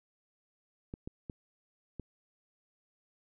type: clicks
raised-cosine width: 3 ms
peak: -27 dBFS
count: 4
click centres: 0.939 / 1.075 / 1.298 / 1.997 s
effects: none